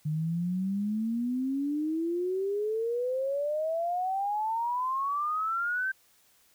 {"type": "exponential sweep", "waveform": "sine", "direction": "up", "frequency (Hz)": [150, 1568], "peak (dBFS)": -27, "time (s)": [0.05, 5.92], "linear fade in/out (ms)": 10, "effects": ["white hiss -64 dBFS RMS until 6.54 s"]}